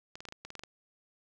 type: clicks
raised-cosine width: 0.2 ms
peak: -26 dBFS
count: 10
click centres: 0.155 / 0.205 / 0.253 / 0.287 / 0.324 / 0.45 / 0.504 / 0.553 / 0.594 / 0.636 s
effects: none